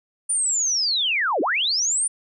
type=linear two-way sweep; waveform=sine; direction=down then up; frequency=9400 to 257.3 to 9400 Hz; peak=-19 dBFS; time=0.29-2.08 s; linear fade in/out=10 ms; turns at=1.41 s; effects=none